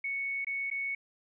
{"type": "tone with dropouts", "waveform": "sine", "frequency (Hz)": 2217, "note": "C#7", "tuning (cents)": 0, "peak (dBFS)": -31, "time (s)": [0.04, 0.95], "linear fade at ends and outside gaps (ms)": 5, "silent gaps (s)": [[0.447, 0.468], [0.702, 0.712]], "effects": []}